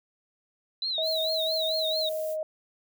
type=tone with vibrato; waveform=sine; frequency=3951 Hz; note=B7; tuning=in tune; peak=-27 dBFS; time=0.82-2.09 s; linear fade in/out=2 ms; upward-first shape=triangle; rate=4.5 Hz; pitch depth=150 cents each way
type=tone with pitch glide; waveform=sine; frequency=638 to 624.9 Hz; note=D#5 to D#5; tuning=+43 to +7 cents; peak=-28 dBFS; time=0.98-2.43 s; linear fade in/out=2 ms; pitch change=-36 cents; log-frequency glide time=1.62-2.27 s
type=noise; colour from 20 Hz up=violet; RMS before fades=-43 dBFS; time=1.02-2.37 s; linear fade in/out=50 ms
effects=none